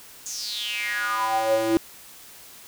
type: tone with high-pass filter sweep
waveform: square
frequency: 111.3 Hz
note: A2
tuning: 20 cents sharp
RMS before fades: -25 dBFS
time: 0.26-1.77 s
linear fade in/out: 0 ms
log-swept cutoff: 6800 to 340 Hz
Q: 7.1
effects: white hiss -46 dBFS RMS until 2.67 s